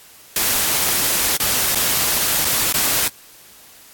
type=noise with dropouts; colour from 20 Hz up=white; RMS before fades=-18 dBFS; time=0.36-3.08 s; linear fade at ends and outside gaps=2 ms; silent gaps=1.369-1.4 / 1.749-1.755 / 2.447-2.451 / 2.726-2.741 s; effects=white hiss -45 dBFS RMS until 3.93 s + AAC 64 kbps